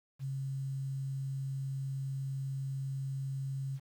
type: tone with quantisation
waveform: sine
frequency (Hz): 135.4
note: C#3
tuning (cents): -40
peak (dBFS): -34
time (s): 0.19-3.8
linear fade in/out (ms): 50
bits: 10
effects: none